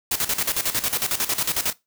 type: noise with tremolo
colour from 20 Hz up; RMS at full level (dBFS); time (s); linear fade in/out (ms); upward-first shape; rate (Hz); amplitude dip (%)
white; -22; 0.11-1.73; 5; square; 11; 75
effects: noise-tail reverb RT60 0.2 s tail -20 dB re dry